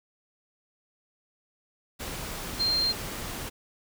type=tone in noise; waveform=sine; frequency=4184 Hz; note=C8; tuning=1 cent flat; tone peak=-23 dBFS; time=2.59-2.93 s; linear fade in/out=20 ms; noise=pink; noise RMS=-36 dBFS; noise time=1.99-3.5 s; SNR=+10 dB; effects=none